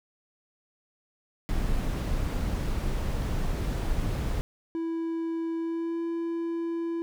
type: noise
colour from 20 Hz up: brown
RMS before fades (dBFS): -28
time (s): 1.49-4.41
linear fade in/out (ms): 0
type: tone with pitch glide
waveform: triangle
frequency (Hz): 329.6 to 334.8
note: E4 to E4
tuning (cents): 0 to +27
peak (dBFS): -26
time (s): 4.75-7.02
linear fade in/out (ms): 0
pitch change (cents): +27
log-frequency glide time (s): 5.57-6.02
effects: none

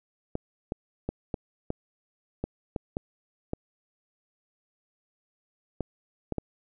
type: clicks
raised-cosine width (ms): 2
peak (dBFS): -16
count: 12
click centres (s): 0.354 / 0.721 / 1.09 / 1.342 / 1.704 / 2.44 / 2.762 / 2.969 / 3.534 / 5.807 / 6.323 / 6.383
effects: none

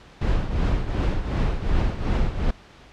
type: noise with tremolo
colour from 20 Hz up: brown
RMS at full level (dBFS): -19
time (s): 0.21-2.51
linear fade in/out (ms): 5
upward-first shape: triangle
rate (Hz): 2.7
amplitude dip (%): 70
effects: pink hiss -48 dBFS RMS until 2.92 s + low-pass 4000 Hz 12 dB/octave

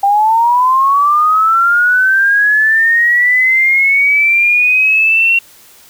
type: linear sweep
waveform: sine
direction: up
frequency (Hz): 787 to 2744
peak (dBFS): -7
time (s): 0.03-5.39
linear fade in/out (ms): 5
effects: white hiss -42 dBFS RMS until 5.89 s

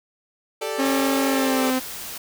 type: chord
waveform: sawtooth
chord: G suspended second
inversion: none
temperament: equal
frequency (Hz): 392 / 440 / 587.3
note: G4 / A4 / D5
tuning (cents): 0 / 0 / 0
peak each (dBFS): -28 / -24 / -26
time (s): 0.61-1.71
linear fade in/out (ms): 10
type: tone with pitch glide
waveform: sawtooth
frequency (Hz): 271.6 to 258.1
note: C#4 to C4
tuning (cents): -35 to -23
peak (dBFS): -16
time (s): 0.78-1.8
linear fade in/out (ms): 20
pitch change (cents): -88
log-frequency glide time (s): 1.27-1.69
type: noise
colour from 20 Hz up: white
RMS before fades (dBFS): -34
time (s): 0.85-2.18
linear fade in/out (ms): 5
effects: none

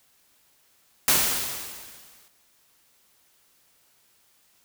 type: noise with exponential decay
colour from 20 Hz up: white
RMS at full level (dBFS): -18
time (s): 1.08-2.28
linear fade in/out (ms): 1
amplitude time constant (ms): 260
effects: white hiss -63 dBFS RMS until 4.64 s

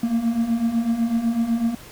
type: beating tone pair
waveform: triangle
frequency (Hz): 225.6 / 233.6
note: A3 / A#3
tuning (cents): +44 / +4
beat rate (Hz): 8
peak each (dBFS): -23 / -18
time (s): 0.03-1.75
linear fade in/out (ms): 5
effects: pink hiss -43 dBFS RMS until 1.91 s

